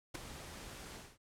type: noise with ADSR envelope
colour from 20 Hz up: pink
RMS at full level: -39 dBFS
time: 0.14-1.18 s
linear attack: 13 ms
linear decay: 9 ms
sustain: -10 dB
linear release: 230 ms
effects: low-pass 11000 Hz 12 dB/octave